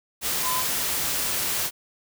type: tone in noise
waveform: sine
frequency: 1016 Hz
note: B5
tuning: 49 cents sharp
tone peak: -26 dBFS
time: 0.42-0.64 s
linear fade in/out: 50 ms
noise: white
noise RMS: -26 dBFS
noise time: 0.21-1.71 s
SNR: -3 dB
effects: none